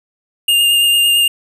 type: tone with vibrato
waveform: square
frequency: 2817 Hz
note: F7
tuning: 14 cents sharp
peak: -10 dBFS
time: 0.48-1.28 s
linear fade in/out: 5 ms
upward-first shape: sine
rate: 8.9 Hz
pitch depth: 15 cents each way
effects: none

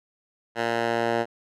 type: tone with band-pass filter sweep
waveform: 10% pulse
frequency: 116.54 Hz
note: A#2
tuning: in tune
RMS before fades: -25 dBFS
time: 0.55-1.26 s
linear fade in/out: 50 ms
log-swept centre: 1300 to 820 Hz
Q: 0.73
effects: none

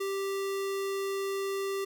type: tone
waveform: square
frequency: 392 Hz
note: G4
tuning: in tune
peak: -31 dBFS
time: 0-1.85 s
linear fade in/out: 10 ms
effects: none

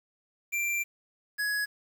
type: tone pair in turn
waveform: square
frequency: 2359 / 1676.3 Hz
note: D7 / G#6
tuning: +7 / +16 cents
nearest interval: tritone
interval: 591 cents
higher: first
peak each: -28 dBFS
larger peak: neither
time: 0.52-0.84 / 1.38-1.66 s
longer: first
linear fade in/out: 20 ms
effects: 9-bit

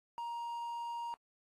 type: tone with quantisation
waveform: triangle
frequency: 940 Hz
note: A#5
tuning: 14 cents sharp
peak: -36 dBFS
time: 0.18-1.14 s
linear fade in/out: 0 ms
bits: 10
effects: AAC 32 kbps

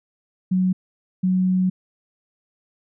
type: tone pair in turn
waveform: sine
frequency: 185 / 185 Hz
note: F#3 / F#3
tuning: 0 / 0 cents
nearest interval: unison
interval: 0 cents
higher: neither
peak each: -16 dBFS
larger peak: neither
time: 0.51-0.73 / 1.23-1.7 s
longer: second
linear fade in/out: 10 ms
effects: none

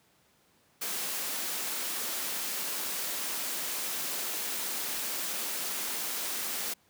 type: high-pass noise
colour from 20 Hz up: white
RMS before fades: -34 dBFS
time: 0.81-6.74 s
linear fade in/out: 10 ms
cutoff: 180 Hz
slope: 24 dB/octave
effects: pink hiss -66 dBFS RMS until 6.89 s + high-pass 100 Hz 12 dB/octave

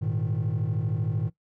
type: chord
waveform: triangle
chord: Ab suspended second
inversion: none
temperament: just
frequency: 103.83 / 116.8 / 155.74 Hz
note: Ab2 / Bb2 / Eb3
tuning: 0 / +4 / +2 cents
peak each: -26 dBFS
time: 0.01-1.3 s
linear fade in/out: 20 ms
effects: noise-tail reverb RT60 0.1 s tail -17 dB re dry + tanh soft clip ceiling -19 dBFS

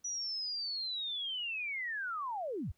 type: linear sweep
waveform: sine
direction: down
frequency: 5900 to 46.03 Hz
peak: -35 dBFS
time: 0.04-2.72 s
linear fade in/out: 10 ms
effects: pink hiss -75 dBFS RMS until 2.77 s

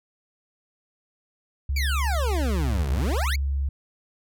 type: tone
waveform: sine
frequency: 69.1 Hz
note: C#2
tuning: 5 cents flat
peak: -22 dBFS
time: 1.69-3.69 s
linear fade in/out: 5 ms
type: exponential two-way sweep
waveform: 25% pulse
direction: down then up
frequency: 2396 to 59.6 to 2396 Hz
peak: -23 dBFS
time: 1.76-3.36 s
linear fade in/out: 5 ms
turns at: 2.91 s
effects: none

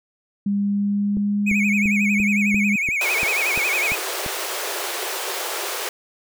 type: tone with pitch glide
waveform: sine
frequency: 201.5 to 204.9 Hz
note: G3 to G#3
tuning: +48 to -23 cents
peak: -18 dBFS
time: 0.46-2.76 s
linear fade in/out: 5 ms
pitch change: +29 cents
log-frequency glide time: 0.57-1.43 s
type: click train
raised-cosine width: 3 ms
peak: -18 dBFS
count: 10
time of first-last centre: 1.17-4.263 s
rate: 2.91 Hz
type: tone with vibrato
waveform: triangle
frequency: 2352 Hz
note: D7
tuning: 2 cents sharp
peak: -18 dBFS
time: 1.46-3.96 s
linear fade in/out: 20 ms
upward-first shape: sine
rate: 11 Hz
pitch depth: 140 cents each way
type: high-pass noise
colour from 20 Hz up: pink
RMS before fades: -27 dBFS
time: 3.01-5.89 s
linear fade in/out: 2 ms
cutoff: 350 Hz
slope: 96 dB/octave
effects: none

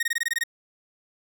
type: tone bursts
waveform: 40% pulse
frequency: 1864.7 Hz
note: A#6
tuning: in tune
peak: -21 dBFS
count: 9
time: 0-0.437 s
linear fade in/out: 5 ms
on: 29 ms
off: 22 ms
effects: none

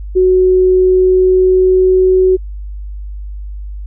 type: tone with pitch glide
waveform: sine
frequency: 370 to 372.8 Hz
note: F#4 to F#4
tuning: 0 to +13 cents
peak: -6 dBFS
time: 0.15-2.37 s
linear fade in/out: 20 ms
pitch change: +13 cents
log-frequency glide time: 0.73-2.24 s
effects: added 50 Hz sine -22 dBFS peak until 3.86 s

